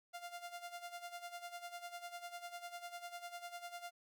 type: tone with tremolo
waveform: sawtooth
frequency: 698.5 Hz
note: F5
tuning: in tune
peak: -40 dBFS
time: 0.13-3.91 s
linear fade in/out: 20 ms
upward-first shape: sine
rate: 10 Hz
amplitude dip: 75%
effects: none